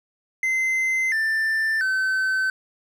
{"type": "tone with pitch steps", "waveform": "triangle", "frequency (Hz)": [2066, 1777.9, 1530], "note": ["C7", "A6", "G6"], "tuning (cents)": [-22, 18, -42], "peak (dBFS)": -18, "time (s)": [0.43, 2.5], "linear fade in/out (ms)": 2, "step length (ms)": 690, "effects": []}